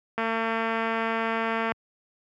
click train, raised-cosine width 0.5 ms, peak -13 dBFS, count 349, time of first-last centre 0.18-1.72 s, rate 226 Hz, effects high-pass 100 Hz 12 dB/octave

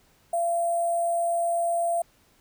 sine tone with sample-and-hold, 684 Hz, F5, 36 cents flat, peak -22 dBFS, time 0.33-2.02 s, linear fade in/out 5 ms, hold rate 8820 Hz, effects pink hiss -62 dBFS RMS until 2.4 s

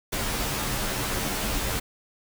pink noise with comb filter, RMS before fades -28 dBFS, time 0.12-1.8 s, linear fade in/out 10 ms, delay 12 ms, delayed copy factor -1, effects none

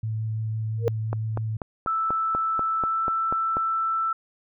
sine tone with vibrato, 110 Hz, A2, in tune, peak -25 dBFS, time 0.03-1.57 s, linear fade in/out 5 ms, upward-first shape sine, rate 5.9 Hz, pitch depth 9 cents each way
sine tone with exponential growth, 466.2 Hz, A#4, in tune, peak -15 dBFS, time 0.78-0.88 s, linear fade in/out 0 ms, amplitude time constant 20 ms
click train, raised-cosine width 1 ms, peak -15 dBFS, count 11, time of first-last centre 1.13-3.569 s, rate 4.1 Hz
sine tone with pitch glide, 1318.5 to 1327.7 Hz, E6 to E6, 0 to +12 cents, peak -22 dBFS, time 1.87-4.13 s, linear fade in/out 5 ms, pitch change +12 cents, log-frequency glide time 2.8-3.05 s
effects none

